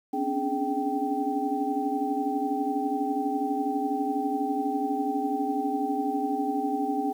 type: tone cluster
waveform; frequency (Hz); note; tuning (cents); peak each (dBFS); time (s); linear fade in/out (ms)
sine; 257.4 / 277.5 / 289.6 / 418.1 / 778; C4 / C#4 / D4 / G#4 / G5; -28 / +2 / -24 / +12 / -13; -35 / -31 / -31 / -34 / -29; 0.13-7.13; 10
effects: 9-bit